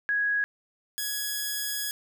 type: tone pair in turn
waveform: sine / 5% pulse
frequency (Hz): 1661.2 / 1672.8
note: G#6 / G#6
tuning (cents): 0 / +12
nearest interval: unison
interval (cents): 12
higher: second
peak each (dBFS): -23 / -18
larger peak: second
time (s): 0.09-0.44 / 0.98-1.91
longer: second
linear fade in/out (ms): 0
effects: none